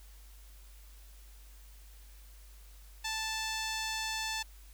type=tone with notch filter; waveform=5% pulse; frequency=880 Hz; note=A5; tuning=in tune; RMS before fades=-36 dBFS; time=3.04-4.43 s; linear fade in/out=10 ms; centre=11000 Hz; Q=0.54; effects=added 50 Hz sine -51 dBFS peak until 4.73 s + white hiss -61 dBFS RMS until 4.73 s